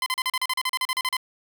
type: tone bursts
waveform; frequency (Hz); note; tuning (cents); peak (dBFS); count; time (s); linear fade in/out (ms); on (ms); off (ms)
15% pulse; 1028; C6; -31; -16; 15; 0.02-1.168; 2; 42; 37
effects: none